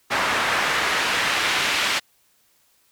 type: noise with band-pass filter sweep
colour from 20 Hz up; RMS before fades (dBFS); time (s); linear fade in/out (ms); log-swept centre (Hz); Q
pink; -22; 0.1-2; 20; 1400 to 2600; 1
effects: white hiss -62 dBFS RMS until 2.91 s